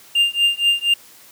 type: tone with tremolo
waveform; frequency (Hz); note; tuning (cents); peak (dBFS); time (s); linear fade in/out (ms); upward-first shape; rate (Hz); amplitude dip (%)
triangle; 2800; F7; +4; -9; 0.15-0.94; 5; triangle; 4.2; 100
effects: white hiss -46 dBFS RMS until 1.31 s + high-pass 100 Hz 12 dB/octave